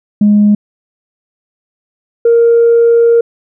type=tone pair in turn; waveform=sine; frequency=207.7 / 466.3 Hz; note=G#3 / A#4; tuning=0 / +1 cents; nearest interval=octave + major second; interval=1401 cents; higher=second; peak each=-3 dBFS; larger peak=neither; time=0.21-0.55 / 2.25-3.21 s; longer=second; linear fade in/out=5 ms; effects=tanh soft clip ceiling -1 dBFS